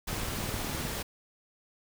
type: noise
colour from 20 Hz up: pink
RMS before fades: -35 dBFS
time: 0.07-1.03 s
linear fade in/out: 10 ms
type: click train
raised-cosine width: 3 ms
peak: -25 dBFS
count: 15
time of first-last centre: 0.13-0.852 s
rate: 19.4 Hz
effects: none